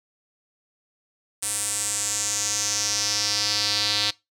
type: tone with band-pass filter sweep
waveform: square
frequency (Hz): 103.83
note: G#2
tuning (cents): 0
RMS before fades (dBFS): -25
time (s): 1.42-4.11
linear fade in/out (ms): 10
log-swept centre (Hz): 9000 to 4100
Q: 3.9
effects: noise-tail reverb RT60 0.2 s tail -21 dB re dry